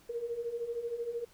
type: beating tone pair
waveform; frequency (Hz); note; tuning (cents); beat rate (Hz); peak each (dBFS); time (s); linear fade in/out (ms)
sine; 460.4 / 473.4; A#4 / A#4; -22 / +27; 13; -40 / -35; 0.09-1.25; 10
effects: pink hiss -62 dBFS RMS until 1.33 s